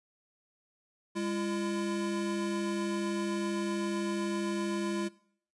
square tone pair together, 202.5 / 340.1 Hz, G#3 / F4, -43 / -46 cents, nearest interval major sixth, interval 897 cents, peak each -35 / -34 dBFS, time 1.15-5.09 s, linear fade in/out 20 ms, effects noise-tail reverb RT60 0.6 s tail -21 dB re dry + resampled to 24000 Hz

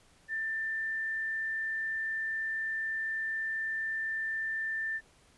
sine tone, 1782 Hz, A6, 22 cents sharp, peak -31 dBFS, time 0.28-5.01 s, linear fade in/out 50 ms, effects pink hiss -63 dBFS RMS until 5.37 s + resampled to 24000 Hz

